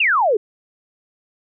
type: exponential sweep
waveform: sine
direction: down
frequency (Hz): 2877 to 390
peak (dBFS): -13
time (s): 0-0.37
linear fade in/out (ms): 5
effects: none